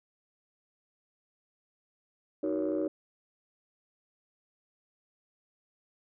sine chord, D# minor seventh, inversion none, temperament just, 311.1 / 373.4 / 466.7 / 560 Hz, D#4 / F#4 / A#4 / C#5, 0 / +16 / +2 / +18 cents, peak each -30 / -33 / -36 / -33 dBFS, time 2.43-2.88 s, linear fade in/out 5 ms, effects tanh soft clip ceiling -22 dBFS

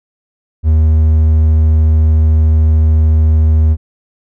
triangle tone, 78.4 Hz, D#2, 14 cents sharp, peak -4 dBFS, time 0.63-3.77 s, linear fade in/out 50 ms, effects none

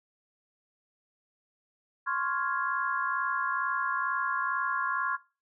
sine chord, Db major seventh, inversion third, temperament equal, 1046.5 / 1108.7 / 1396.9 / 1661.2 Hz, C6 / Db6 / F6 / Ab6, 0 / 0 / 0 / 0 cents, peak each -33 dBFS, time 2.06-5.17 s, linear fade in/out 20 ms, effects noise-tail reverb RT60 0.3 s tail -18 dB re dry

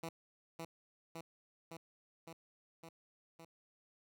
10% pulse tone with echo, 164.81 Hz, E3, in tune, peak -33 dBFS, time 0.03-0.09 s, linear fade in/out 5 ms, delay 560 ms, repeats 6, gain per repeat -2 dB, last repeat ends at 3.45 s, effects none

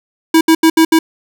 square tone bursts at uneven times, 323.4 Hz, E4, 33 cents flat, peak -6 dBFS, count 5, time 0.34-0.41 / 0.48-0.55 / 0.63-0.7 / 0.77-0.85 / 0.92-0.99 s, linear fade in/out 5 ms, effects none

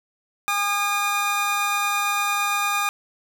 25% pulse tone pair together, 815 / 1218.1 Hz, G#5 / D#6, -33 / -37 cents, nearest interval perfect fifth, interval 696 cents, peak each -23 / -18 dBFS, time 0.48-2.89 s, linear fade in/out 0 ms, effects none

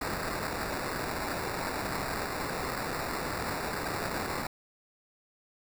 white noise with sample-and-hold, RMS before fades -34 dBFS, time 0.01-4.47 s, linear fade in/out 5 ms, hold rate 3150 Hz, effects none

